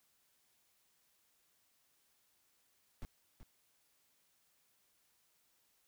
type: noise with echo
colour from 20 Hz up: brown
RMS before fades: -43 dBFS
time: 3.02-3.05 s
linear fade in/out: 0 ms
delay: 380 ms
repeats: 1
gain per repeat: -10 dB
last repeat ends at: 3.43 s
effects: white hiss -75 dBFS RMS until 5.87 s